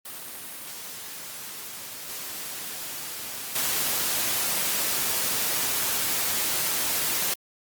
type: noise with level steps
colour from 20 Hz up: white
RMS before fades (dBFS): -38 / -35 / -26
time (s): 0.05-7.34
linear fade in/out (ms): 5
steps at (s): 2.09 / 3.55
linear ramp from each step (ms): 5
effects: high-pass 100 Hz 12 dB/octave + Opus 32 kbps